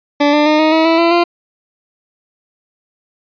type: tone with pitch steps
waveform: 20% pulse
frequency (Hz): 290 / 297.3 / 304.8 / 312.4 / 320.3 / 328.3 / 336.6 / 345.1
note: D4 / D4 / D#4 / D#4 / E4 / E4 / E4 / F4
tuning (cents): -22 / +21 / -36 / +7 / -50 / -7 / +36 / -21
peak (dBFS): -4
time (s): 0.2-1.24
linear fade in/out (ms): 10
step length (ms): 130
effects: resampled to 11025 Hz